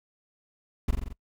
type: noise with echo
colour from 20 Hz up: brown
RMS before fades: -23 dBFS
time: 0.88-0.91 s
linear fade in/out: 5 ms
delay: 44 ms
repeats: 5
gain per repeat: -3 dB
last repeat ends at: 1.13 s
effects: noise-tail reverb RT60 0.1 s tail -23 dB re dry